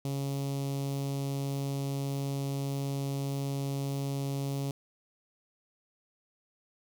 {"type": "tone with notch filter", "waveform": "sawtooth", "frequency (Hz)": 138.59, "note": "C#3", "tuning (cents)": 0, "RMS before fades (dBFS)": -33, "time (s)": [0.05, 4.71], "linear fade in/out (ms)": 2, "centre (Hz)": 1600, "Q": 0.5, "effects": ["10-bit"]}